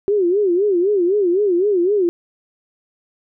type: tone with vibrato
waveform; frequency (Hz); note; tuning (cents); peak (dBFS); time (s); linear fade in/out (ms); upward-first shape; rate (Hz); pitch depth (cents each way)
sine; 380; F#4; +46; -13; 0.08-2.09; 0; sine; 3.9; 180
effects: none